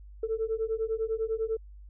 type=beating tone pair; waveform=sine; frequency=440 / 450 Hz; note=A4 / A4; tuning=0 / +39 cents; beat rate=10 Hz; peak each=-30 dBFS; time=0.23-1.57 s; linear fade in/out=5 ms; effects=tanh soft clip ceiling -21 dBFS + added 50 Hz sine -45 dBFS peak until 1.89 s